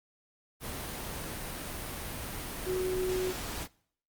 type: tone in noise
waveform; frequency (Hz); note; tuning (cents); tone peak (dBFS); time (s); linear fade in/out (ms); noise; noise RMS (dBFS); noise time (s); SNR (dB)
sine; 370; F#4; 0; -28; 2.65-3.34; 50; pink; -38; 0.6-3.68; +7
effects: noise-tail reverb RT60 0.6 s tail -23 dB re dry + Opus 32 kbps